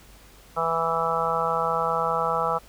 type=harmonic tone; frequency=164.81 Hz; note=E3; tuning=in tune; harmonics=1 / 3 / 4 / 5 / 6 / 7 / 8; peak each=-37 / -29 / -30 / -29 / -31 / -29 / -27 dBFS; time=0.56-2.59 s; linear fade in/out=20 ms; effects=added 50 Hz sine -52 dBFS peak until 2.68 s + pink hiss -52 dBFS RMS until 2.68 s